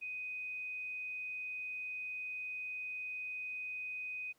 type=tone; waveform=sine; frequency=2500 Hz; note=D#7; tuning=8 cents sharp; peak=-39 dBFS; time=0.01-4.33 s; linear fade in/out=20 ms; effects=pink hiss -73 dBFS RMS until 4.38 s + high-pass 100 Hz 12 dB/octave